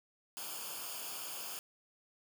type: noise with comb filter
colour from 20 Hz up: white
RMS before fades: -43 dBFS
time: 0.37-1.59 s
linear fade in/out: 0 ms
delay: 0.51 ms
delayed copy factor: -0.7
effects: none